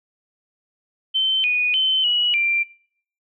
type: tone with pitch steps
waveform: sine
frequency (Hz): 3087 / 2470 / 3069 / 2923 / 2365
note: G7 / D#7 / G7 / F#7 / D7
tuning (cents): -27 / -13 / -37 / -22 / +12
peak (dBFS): -16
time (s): 1.14-2.64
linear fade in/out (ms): 20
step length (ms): 300
effects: noise-tail reverb RT60 0.6 s tail -23 dB re dry